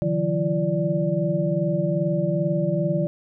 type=tone cluster; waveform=sine; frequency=140.3 / 158.3 / 180.8 / 338.8 / 585 Hz; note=C#3 / D#3 / F#3 / E4 / D5; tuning=+21 / +30 / -40 / +48 / -7 cents; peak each=-31 / -24 / -26 / -29 / -25 dBFS; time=0.02-3.07 s; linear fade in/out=0 ms; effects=none